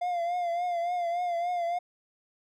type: tone with vibrato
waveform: triangle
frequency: 698.5 Hz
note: F5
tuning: in tune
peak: -25 dBFS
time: 0.01-1.79 s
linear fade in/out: 10 ms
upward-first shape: triangle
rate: 3.5 Hz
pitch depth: 61 cents each way
effects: none